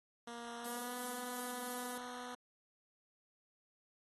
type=tone with pitch glide; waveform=10% pulse; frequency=235.8 to 247.1 Hz; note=A#3 to B3; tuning=+20 to +1 cents; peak=-37 dBFS; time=0.27-2.35 s; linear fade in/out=5 ms; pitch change=+81 cents; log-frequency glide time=0.58-0.95 s
type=noise with tremolo; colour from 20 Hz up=violet; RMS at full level=-43 dBFS; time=0.64-1.98 s; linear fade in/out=5 ms; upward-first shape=triangle; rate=2.9 Hz; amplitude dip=30%
effects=AAC 32 kbps